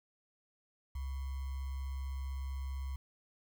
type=tone with sample-and-hold; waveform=sine; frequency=67.2 Hz; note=C2; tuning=47 cents sharp; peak=-36 dBFS; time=0.95-2.96 s; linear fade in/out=5 ms; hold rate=1050 Hz; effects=none